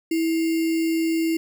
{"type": "tone with sample-and-hold", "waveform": "sine", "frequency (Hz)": 326.5, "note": "E4", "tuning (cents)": -17, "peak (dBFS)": -19, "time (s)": [0.11, 1.37], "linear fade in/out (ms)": 5, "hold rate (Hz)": 2450, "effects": []}